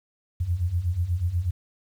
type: beating tone pair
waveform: sine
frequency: 82.41 / 90.61 Hz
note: E2 / F#2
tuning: 0 / -36 cents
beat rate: 8.2 Hz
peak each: -28 / -24 dBFS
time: 0.4-1.51 s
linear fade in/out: 10 ms
effects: 9-bit